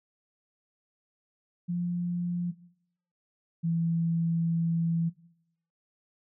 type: tone pair in turn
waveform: sine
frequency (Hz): 175 / 166.54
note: F3 / E3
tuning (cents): +4 / +18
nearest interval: minor second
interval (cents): 86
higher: first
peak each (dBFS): -27 / -25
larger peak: second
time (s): 1.68-2.52 / 3.63-5.1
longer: second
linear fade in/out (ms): 20
effects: noise-tail reverb RT60 0.7 s tail -18 dB re dry